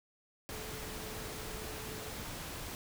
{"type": "tone in noise", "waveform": "sine", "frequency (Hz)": 434.5, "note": "A4", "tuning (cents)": -22, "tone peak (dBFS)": -49, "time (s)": [0.52, 2.1], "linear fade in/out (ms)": 0, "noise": "pink", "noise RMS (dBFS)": -43, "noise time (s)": [0.49, 2.75], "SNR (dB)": -9, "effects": []}